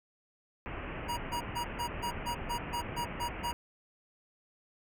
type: low-pass noise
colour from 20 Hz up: pink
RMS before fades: -40 dBFS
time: 0.66-3.53 s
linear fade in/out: 0 ms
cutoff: 2900 Hz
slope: 96 dB/octave
type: tone bursts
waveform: square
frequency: 955 Hz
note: A#5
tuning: 42 cents sharp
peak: -33 dBFS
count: 11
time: 1.08-3.525 s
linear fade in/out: 20 ms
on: 95 ms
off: 140 ms
effects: none